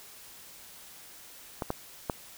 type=clicks; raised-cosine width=1 ms; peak=-17 / -15 / -14 dBFS; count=3; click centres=1.622 / 1.704 / 2.098 s; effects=white hiss -50 dBFS RMS until 2.37 s